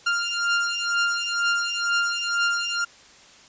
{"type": "beating tone pair", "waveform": "sawtooth", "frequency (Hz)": [1396, 1398.1], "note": ["F6", "F6"], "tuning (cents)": [-1, 1], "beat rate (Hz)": 2.1, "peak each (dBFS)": -21, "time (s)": [0.06, 2.85], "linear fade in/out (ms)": 10, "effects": ["white hiss -50 dBFS RMS until 3.48 s", "resampled to 16000 Hz"]}